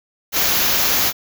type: band-stop noise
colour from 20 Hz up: white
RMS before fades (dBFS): -17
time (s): 0.32-1.13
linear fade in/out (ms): 50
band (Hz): 7100 to 11000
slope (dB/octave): 96
effects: none